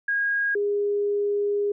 sine tone pair in turn, 1635 / 408.8 Hz, G#6 / G#4, -28 / -27 cents, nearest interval 2 octaves, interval 2399 cents, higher first, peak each -21 dBFS, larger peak neither, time 0.08-0.55 / 0.55-1.72 s, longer second, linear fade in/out 5 ms, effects none

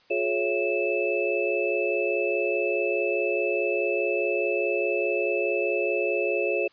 sine tone cluster, 357.8 / 422.6 / 551 / 662 / 2626 Hz, F4 / G#4 / C#5 / E5 / E7, +42 / +30 / -11 / +7 / -7 cents, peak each -29 / -28 / -28 / -34 / -29 dBFS, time 0.1-6.68 s, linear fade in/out 10 ms, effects white hiss -60 dBFS RMS until 6.72 s + resampled to 11025 Hz

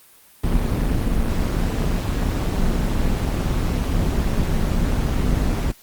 brown noise with amplitude modulation, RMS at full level -17 dBFS, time 0.43-5.72 s, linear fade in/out 10 ms, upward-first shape sine, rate 203 Hz, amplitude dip 70%, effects white hiss -50 dBFS RMS until 5.82 s + Opus 32 kbps

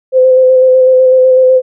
sine tone with vibrato, 515 Hz, C5, 28 cents flat, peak -3 dBFS, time 0.12-1.62 s, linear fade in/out 50 ms, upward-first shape square, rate 8 Hz, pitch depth 14 cents each way, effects none

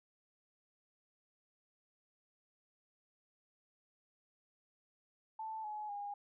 sine tone with pitch steps, 880 / 846.6 / 814.5 Hz, A5 / G#5 / G#5, 0 / +33 / -34 cents, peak -40 dBFS, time 5.39-6.14 s, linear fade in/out 5 ms, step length 250 ms, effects none

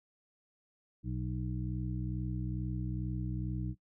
harmonic tone, 62.3 Hz, B1, 16 cents sharp, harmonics 1 / 2 / 3 / 5, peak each -39 / -37 / -40 / -43 dBFS, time 1.03-3.75 s, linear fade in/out 50 ms, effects noise-tail reverb RT60 0.1 s tail -17 dB re dry

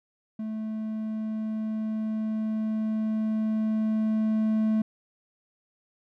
triangle tone with level ramp, 218 Hz, A3, 16 cents flat, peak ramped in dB -28 to -19 dBFS, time 0.39-4.82 s, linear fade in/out 5 ms, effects none

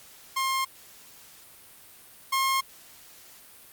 sawtooth tone pair in turn, 1064 / 1070.8 Hz, C6 / C6, +29 / +40 cents, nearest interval unison, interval 11 cents, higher second, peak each -21 / -19 dBFS, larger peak second, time 0.36-0.65 / 2.32-2.61 s, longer neither, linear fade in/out 10 ms, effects white hiss -51 dBFS RMS until 3.72 s + Opus 48 kbps

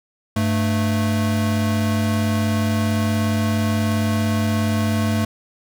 square tone pair together, 99.5 / 219.8 Hz, G2 / A3, +26 / -2 cents, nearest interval octave + major second, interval 1372 cents, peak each -21 dBFS, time 0.36-5.25 s, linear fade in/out 5 ms, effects none

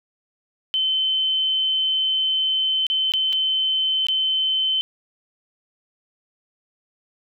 sine tone with dropouts, 3069 Hz, G7, 37 cents flat, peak -18 dBFS, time 0.74-4.81 s, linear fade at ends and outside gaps 0 ms, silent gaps 2.867-2.9 / 3.12-3.137 / 3.326-3.33 / 4.068-4.085 s, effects none

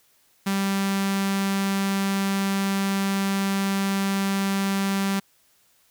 sawtooth tone with notch filter, 196 Hz, G3, in tune, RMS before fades -24 dBFS, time 0.46-5.2 s, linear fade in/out 10 ms, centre 490 Hz, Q 1, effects white hiss -62 dBFS RMS until 5.9 s

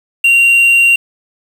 triangle tone with quantisation, 2761 Hz, F7, 20 cents flat, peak -4 dBFS, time 0.24-0.96 s, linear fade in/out 5 ms, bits 5, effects none

